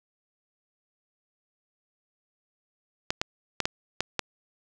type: clicks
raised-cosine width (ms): 0.2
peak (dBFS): -8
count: 6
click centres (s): 3.105 / 3.215 / 3.603 / 3.655 / 4.006 / 4.193
effects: none